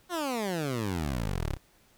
15% pulse exponential sweep, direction down, 370 to 30.87 Hz, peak -23 dBFS, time 0.09-1.58 s, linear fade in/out 50 ms, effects pink hiss -63 dBFS RMS until 1.97 s

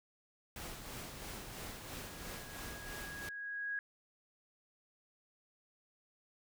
pink noise with tremolo, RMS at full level -45 dBFS, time 0.56-3.29 s, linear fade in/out 2 ms, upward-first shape sine, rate 3 Hz, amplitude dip 40%
sine tone with exponential growth, 1652 Hz, G#6, 10 cents flat, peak -35 dBFS, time 1.21-3.79 s, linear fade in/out 1 ms, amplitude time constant 560 ms
effects none

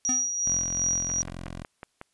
sine tone with tremolo, 5760 Hz, F#8, 47 cents flat, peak -22 dBFS, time 0.05-1.22 s, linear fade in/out 0 ms, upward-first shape sine, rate 2.7 Hz, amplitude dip 50%
square tone with exponential decay, 254.5 Hz, C4, 48 cents flat, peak -27 dBFS, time 0.09-0.32 s, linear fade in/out 0 ms, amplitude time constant 48 ms
10% pulse tone, 43.65 Hz, F1, in tune, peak -28 dBFS, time 0.45-1.64 s, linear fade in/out 20 ms
click train, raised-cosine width 0.5 ms, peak -23 dBFS, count 6, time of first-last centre 1.1-2.014 s, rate 5.47 Hz
effects white hiss -72 dBFS RMS until 2.13 s + resampled to 24000 Hz

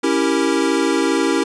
square chord, C# diminished seventh, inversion none, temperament equal, 277.2 / 329.6 / 392 / 466.2 Hz, C#4 / E4 / G4 / Bb4, 0 / 0 / 0 / 0 cents, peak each -21 / -20 / -22 / -24 dBFS, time 0.03-1.44 s, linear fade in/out 10 ms, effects resampled to 22050 Hz

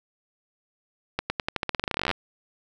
accelerating click train, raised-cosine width 0.3 ms, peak -9 dBFS, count 23, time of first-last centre 1.19-2.113 s, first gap 110 ms, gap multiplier 0.89, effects none

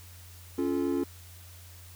triangle chord, Db augmented, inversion none, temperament just, 277.2 / 346.5 / 433.1 Hz, Db4 / F4 / A4, 0 / -14 / -27 cents, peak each -27 / -28 / -33 dBFS, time 0.58-1.04 s, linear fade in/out 5 ms, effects added 88 Hz sine -48 dBFS peak until 1.95 s + white hiss -53 dBFS RMS until 1.95 s

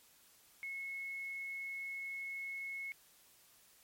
sine tone, 2184 Hz, C#7, 26 cents flat, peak -40 dBFS, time 0.63-2.92 s, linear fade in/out 0 ms, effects white hiss -65 dBFS RMS until 3.83 s + MP3 64 kbps

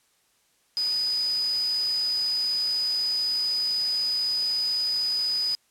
sine tone in noise, 4978 Hz, D#8, in tune, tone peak -23 dBFS, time 0.77-5.55 s, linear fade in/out 0 ms, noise white, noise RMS -41 dBFS, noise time 0.77-5.55 s, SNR +15 dB, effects white hiss -66 dBFS RMS until 5.7 s + low-pass 11000 Hz 12 dB/octave

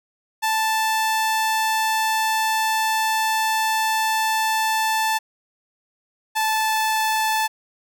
sawtooth tone pair in turn, 880 / 874.9 Hz, A5 / A5, 0 / -10 cents, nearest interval unison, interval 10 cents, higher first, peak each -15 dBFS, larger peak neither, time 0.42-5.19 / 6.35-7.48 s, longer first, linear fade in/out 20 ms, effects none

